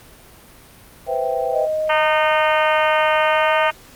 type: chord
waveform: sine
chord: C major seventh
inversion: third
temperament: equal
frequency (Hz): 493.9 / 523.3 / 659.3 / 784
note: B4 / C5 / E5 / G5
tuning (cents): 0 / 0 / 0 / 0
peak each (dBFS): -24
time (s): 1.06-1.68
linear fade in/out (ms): 50
type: tone with pitch glide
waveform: sine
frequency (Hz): 622.3 to 630.3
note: D#5 to D#5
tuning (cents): 0 to +22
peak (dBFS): -18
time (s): 1.52-3.72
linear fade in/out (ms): 50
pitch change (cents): +22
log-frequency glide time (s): 3.18-3.55
type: harmonic tone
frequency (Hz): 306.8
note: D#4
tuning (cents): -24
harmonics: 3 / 4 / 5 / 6 / 7 / 8 / 9 / 10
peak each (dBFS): -20 / -22 / -24 / -26 / -27 / -28 / -29 / -30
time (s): 1.89-3.71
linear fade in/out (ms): 10
effects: pink hiss -45 dBFS RMS until 3.95 s + Opus 48 kbps